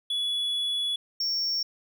triangle tone pair in turn, 3401 / 5482 Hz, G#7 / F8, +40 / -33 cents, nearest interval minor sixth, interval 827 cents, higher second, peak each -24 dBFS, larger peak neither, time 0.1-0.96 / 1.2-1.63 s, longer first, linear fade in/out 5 ms, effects none

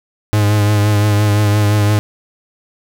45% pulse tone with vibrato, 104.3 Hz, G#2, 8 cents sharp, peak -10 dBFS, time 0.33-1.99 s, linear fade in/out 0 ms, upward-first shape triangle, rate 5.8 Hz, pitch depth 37 cents each way, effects none

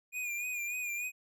square tone with vibrato, 2436 Hz, D#7, 37 cents flat, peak -35 dBFS, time 0.12-1.12 s, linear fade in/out 50 ms, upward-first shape sine, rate 3.4 Hz, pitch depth 50 cents each way, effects none

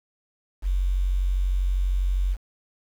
sine tone with quantisation, 46.25 Hz, F#1, in tune, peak -20 dBFS, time 0.62-2.37 s, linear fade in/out 50 ms, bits 8, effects none

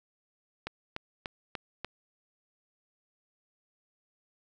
click train, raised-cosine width 0.3 ms, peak -19 dBFS, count 5, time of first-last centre 0.67-1.846 s, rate 3.4 Hz, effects none

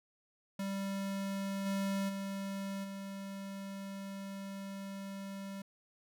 square tone with level steps, 196 Hz, G3, in tune, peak -36 / -33 / -38 / -42 dBFS, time 0.59-5.62 s, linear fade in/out 5 ms, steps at 1.65 / 2.08 / 2.83 s, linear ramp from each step 20 ms, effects none

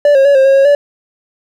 triangle tone with pitch steps, 582 / 541 / 566 / 533 / 543 / 546 / 576 Hz, D5 / C#5 / C#5 / C5 / C#5 / C#5 / D5, -16 / -42 / +36 / +32 / -36 / -26 / -34 cents, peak -3 dBFS, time 0.05-0.75 s, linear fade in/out 2 ms, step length 100 ms, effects none

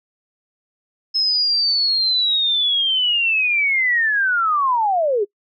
sine linear sweep, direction down, 5200 to 380 Hz, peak -15 dBFS, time 1.14-5.25 s, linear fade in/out 20 ms, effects noise-tail reverb RT60 0.1 s tail -24 dB re dry

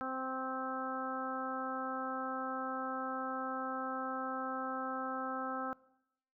harmonic tone with a mistuned harmonic, 261.1 Hz, C4, 3 cents flat, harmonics 1 / 2 / 3 / 4 / 5 / 6, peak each -42 / -44 / -43 / -46 / -40 / -48 dBFS, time 0.01-5.73 s, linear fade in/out 0 ms, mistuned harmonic 4, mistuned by +16 cents, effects noise-tail reverb RT60 0.8 s tail -21 dB re dry

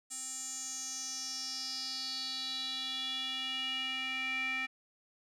square tone with band-pass filter sweep, 261.6 Hz, C4, in tune, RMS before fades -38 dBFS, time 0.1-4.67 s, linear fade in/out 20 ms, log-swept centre 7900 to 2200 Hz, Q 6.4, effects none

